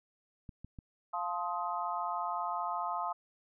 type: clicks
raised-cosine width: 5 ms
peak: -33 dBFS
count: 3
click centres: 0.492 / 0.646 / 0.788 s
type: chord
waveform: sine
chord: F dominant seventh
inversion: none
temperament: just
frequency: 698.5 / 873.1 / 1047.7 / 1257.2 Hz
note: F5 / A5 / C6 / Eb6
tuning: 0 / -14 / +2 / +18 cents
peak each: -38 dBFS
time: 1.13-3.13 s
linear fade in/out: 10 ms
effects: none